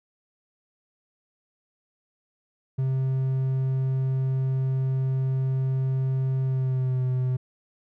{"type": "tone with pitch glide", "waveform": "triangle", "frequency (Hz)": [132.1, 127.75], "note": ["C3", "C3"], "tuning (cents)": [17, -41], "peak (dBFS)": -20, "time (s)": [2.78, 7.37], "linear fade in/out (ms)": 10, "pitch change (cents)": -58, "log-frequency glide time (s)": [6.44, 7.03], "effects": []}